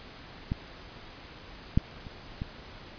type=clicks; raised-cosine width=5 ms; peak=-16 / -9 / -30 / -20 dBFS; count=4; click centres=0.519 / 1.775 / 2.068 / 2.419 s; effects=pink hiss -47 dBFS RMS until 2.98 s + resampled to 11025 Hz